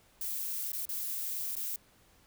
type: noise with dropouts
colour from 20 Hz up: violet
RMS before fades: -36 dBFS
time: 0.21-1.76 s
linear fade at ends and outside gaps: 2 ms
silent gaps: 0.719-0.731 / 0.854-0.89 / 1.554-1.566 s
effects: pink hiss -64 dBFS RMS until 2.26 s